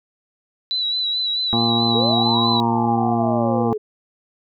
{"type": "tone with vibrato", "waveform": "sine", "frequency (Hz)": 3949, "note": "B7", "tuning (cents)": -1, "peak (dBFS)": -19, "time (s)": [0.71, 2.6], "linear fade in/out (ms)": 0, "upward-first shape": "sine", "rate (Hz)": 4.6, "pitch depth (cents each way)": 40}
{"type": "harmonic tone", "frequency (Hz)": 116.54, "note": "A#2", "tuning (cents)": 0, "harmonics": [1, 2, 3, 4, 6, 7, 8, 9, 10], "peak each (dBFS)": [-25, -20, -26, -32, -29, -25, -37, -32, -34], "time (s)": [1.53, 3.73], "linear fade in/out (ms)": 0}
{"type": "linear two-way sweep", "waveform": "sine", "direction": "up then down", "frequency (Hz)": [415.3, 1046.5, 415.3], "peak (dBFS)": -22, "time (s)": [1.94, 3.78], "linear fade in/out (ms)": 10, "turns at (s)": 2.42}
{"effects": []}